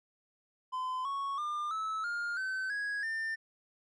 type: tone with pitch steps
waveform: triangle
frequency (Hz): 1022 / 1108.1 / 1201.4 / 1302.6 / 1412.3 / 1531.3 / 1660.2 / 1800.1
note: C6 / C#6 / D6 / E6 / F6 / G6 / G#6 / A6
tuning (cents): -41 / -1 / +39 / -21 / +19 / -41 / -1 / +39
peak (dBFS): -31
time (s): 0.72-3.36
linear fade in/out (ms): 20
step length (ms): 330
effects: resampled to 24000 Hz